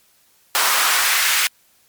pink noise with high-pass filter sweep, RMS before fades -17 dBFS, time 0.55-1.47 s, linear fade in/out 0 ms, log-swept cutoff 1000 to 1900 Hz, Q 1.3, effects white hiss -57 dBFS RMS until 1.88 s + MP3 96 kbps

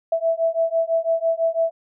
sine beating tone pair, 656 / 662 Hz, E5 / E5, -9 / +7 cents, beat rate 6 Hz, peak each -21 dBFS, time 0.12-1.71 s, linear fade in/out 5 ms, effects none

